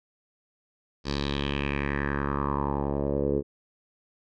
10% pulse tone with low-pass filter sweep, 70.6 Hz, C#2, 32 cents sharp, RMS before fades -28 dBFS, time 1.04-3.43 s, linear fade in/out 50 ms, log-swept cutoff 4900 to 420 Hz, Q 4.1, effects none

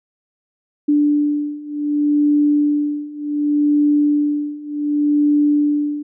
sine beating tone pair, 293.5 / 294.17 Hz, D4 / D4, -1 / +3 cents, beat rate 0.67 Hz, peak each -18 / -16 dBFS, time 0.88-6.03 s, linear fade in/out 10 ms, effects none

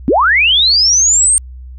sine linear sweep, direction up, 210 to 8760 Hz, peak -7 dBFS, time 0.08-1.38 s, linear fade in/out 0 ms, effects added 63 Hz sine -28 dBFS peak until 1.78 s

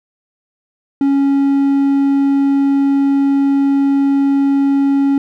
triangle tone, 277.2 Hz, C#4, in tune, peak -8 dBFS, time 1.01-5.18 s, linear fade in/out 2 ms, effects none

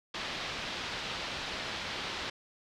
white low-pass noise, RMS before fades -38 dBFS, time 0.14-2.3 s, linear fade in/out 5 ms, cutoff 4300 Hz, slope 24 dB/octave, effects none

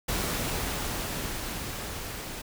pink noise with level ramp, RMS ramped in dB -29 to -38 dBFS, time 0.08-2.42 s, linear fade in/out 10 ms, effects none

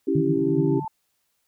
sine chord, C# diminished, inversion none, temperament equal, 277.2 / 329.6 / 392 Hz, C#4 / E4 / G4, 0 / 0 / 0 cents, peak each -24 dBFS, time 0.07-0.8 s, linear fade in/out 10 ms
white band-pass noise, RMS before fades -27 dBFS, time 0.15-0.85 s, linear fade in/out 5 ms, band 140 to 160 Hz, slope 96 dB/octave
sine tone with exponential growth, 883 Hz, A5, 6 cents sharp, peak -27 dBFS, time 0.32-0.88 s, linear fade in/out 5 ms, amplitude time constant 120 ms
effects white hiss -72 dBFS RMS until 1.47 s

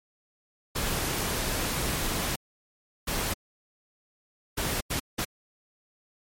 pink noise bursts at uneven times, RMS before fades -29 dBFS, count 5, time 0.75-2.36 / 3.07-3.34 / 4.57-4.81 / 4.9-5 / 5.18-5.25 s, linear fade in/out 10 ms, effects MP3 64 kbps

